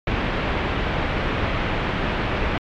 pink low-pass noise, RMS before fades -23 dBFS, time 0.07-2.58 s, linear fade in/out 2 ms, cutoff 3000 Hz, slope 24 dB/octave, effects MP3 96 kbps

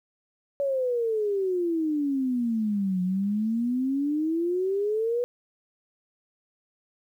sine exponential two-way sweep, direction down then up, 568 to 180 to 492.5 Hz, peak -23 dBFS, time 0.6-5.24 s, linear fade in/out 0 ms, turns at 3.02 s, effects 10-bit

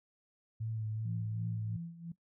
sine tone with vibrato, 110 Hz, A2, in tune, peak -35 dBFS, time 0.6-1.77 s, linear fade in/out 10 ms, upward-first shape sine, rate 2.6 Hz, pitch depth 29 cents each way
sine tone with tremolo, 168.5 Hz, E3, 38 cents sharp, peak -38 dBFS, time 1.05-2.12 s, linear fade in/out 5 ms, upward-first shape sine, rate 3 Hz, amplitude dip 75%
effects noise-tail reverb RT60 0.1 s tail -17 dB re dry

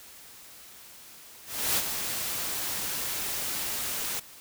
white noise with ADSR envelope, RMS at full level -25 dBFS, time 1.45-4.2 s, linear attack 320 ms, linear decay 45 ms, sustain -7 dB, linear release 9 ms, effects white hiss -49 dBFS RMS until 4.4 s

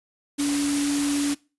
sine tone in noise, 286.6 Hz, D4, 42 cents flat, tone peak -21 dBFS, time 0.38-1.35 s, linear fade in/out 20 ms, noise white, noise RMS -29 dBFS, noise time 0.38-1.35 s, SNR +5 dB, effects noise-tail reverb RT60 0.3 s tail -22 dB re dry + resampled to 24000 Hz

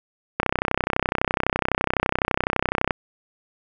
click train, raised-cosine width 0.5 ms, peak -4 dBFS, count 81, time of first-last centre 0.4-2.908 s, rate 31.9 Hz, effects none

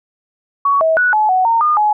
sine tone with pitch steps, 1122 / 644 / 1473 / 856 / 744 / 917 / 1217 / 844 Hz, C#6 / E5 / F#6 / A5 / F#5 / A#5 / D#6 / G#5, +21 / -41 / -8 / -48 / +9 / -29 / -39 / +28 cents, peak -10 dBFS, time 0.65-1.93 s, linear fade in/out 5 ms, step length 160 ms, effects none

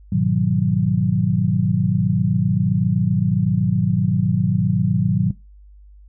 sine chord, G# minor seventh, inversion none, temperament equal with one note detuned, 103.83 / 123.47 / 157.28 / 185 Hz, G#2 / B2 / D#3 / F#3, 0 / 0 / +19 / 0 cents, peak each -23 / -22 / -21 / -18 dBFS, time 0.12-5.31 s, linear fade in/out 5 ms, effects noise-tail reverb RT60 0.2 s tail -17 dB re dry + added 50 Hz sine -42 dBFS peak until 6.08 s

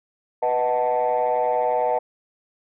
sine chord, B dominant seventh, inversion none, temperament equal, 493.9 / 622.3 / 740 / 880 Hz, B4 / D#5 / F#5 / A5, 0 / 0 / 0 / 0 cents, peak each -23 dBFS, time 0.42-1.99 s, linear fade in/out 10 ms, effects tanh soft clip ceiling -13 dBFS

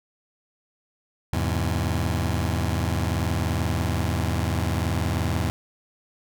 sawtooth chord, E augmented, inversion none, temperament just, 82.41 / 103.01 / 128.76 Hz, E2 / G#2 / B#2, 0 / -14 / -27 cents, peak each -21 / -23 / -26 dBFS, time 1.33-5.5 s, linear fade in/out 0 ms, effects none

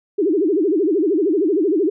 sine tone with vibrato, 355 Hz, F4, 28 cents sharp, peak -14 dBFS, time 0.18-1.9 s, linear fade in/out 10 ms, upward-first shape sine, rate 13 Hz, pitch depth 290 cents each way, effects none

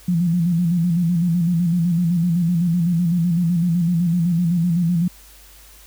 sine tone with vibrato, 171.8 Hz, F3, 28 cents flat, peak -15 dBFS, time 0.08-5.08 s, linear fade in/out 5 ms, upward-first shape square, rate 7.9 Hz, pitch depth 66 cents each way, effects added 50 Hz sine -47 dBFS peak until 5.86 s + white hiss -47 dBFS RMS until 5.86 s

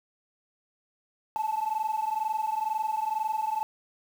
sine tone pair together, 859.9 / 882 Hz, A5 / A5, -40 / +4 cents, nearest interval unison, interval 44 cents, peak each -28 dBFS, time 1.36-3.63 s, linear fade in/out 0 ms, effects tanh soft clip ceiling -22 dBFS + 8-bit

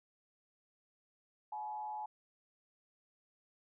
sine tone with frequency modulation, 850 Hz, G#5, 40 cents sharp, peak -39 dBFS, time 1.52-2.06 s, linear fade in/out 5 ms, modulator 122 Hz, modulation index 0.55, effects none

